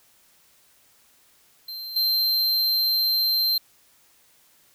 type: tone with level steps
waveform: square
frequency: 4137 Hz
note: C8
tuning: 20 cents flat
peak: -33 / -20 dBFS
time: 1.68-3.58 s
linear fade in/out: 5 ms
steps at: 1.96 s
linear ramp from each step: 5 ms
effects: white hiss -59 dBFS RMS until 4.74 s